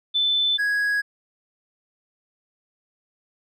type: tone pair in turn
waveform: sine / triangle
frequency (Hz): 3520 / 1661.2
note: A7 / G#6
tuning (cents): 0 / 0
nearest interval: octave + minor second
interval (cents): 1300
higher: first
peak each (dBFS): -18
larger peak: neither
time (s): 0.14-0.58 / 0.58-1.02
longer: neither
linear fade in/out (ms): 20
effects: none